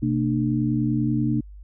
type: tone cluster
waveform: sine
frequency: 128.6 / 228.9 / 299.1 Hz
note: C3 / A#3 / D4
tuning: -30 / -31 / +32 cents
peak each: -24 dBFS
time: 0.02-1.41 s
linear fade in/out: 10 ms
effects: added 50 Hz sine -39 dBFS peak until 1.63 s